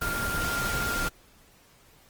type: tone in noise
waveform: sine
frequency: 1396.9 Hz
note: F6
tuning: in tune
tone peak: -29 dBFS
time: 0.01-1.09 s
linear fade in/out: 10 ms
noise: pink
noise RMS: -31 dBFS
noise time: 0.01-1.09 s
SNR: -1 dB
effects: pink hiss -58 dBFS RMS until 2.09 s + Opus 24 kbps